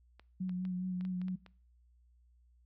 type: clicks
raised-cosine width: 0.3 ms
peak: -38 dBFS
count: 8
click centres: 0.196 / 0.494 / 0.652 / 1.01 / 1.051 / 1.216 / 1.283 / 1.463 s
type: tone with vibrato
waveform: sine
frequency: 183.1 Hz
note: F#3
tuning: 18 cents flat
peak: -33 dBFS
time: 0.4-1.36 s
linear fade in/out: 10 ms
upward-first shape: sine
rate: 4.8 Hz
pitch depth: 25 cents each way
effects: noise-tail reverb RT60 0.5 s tail -22 dB re dry + added 60 Hz sine -63 dBFS peak until 2.65 s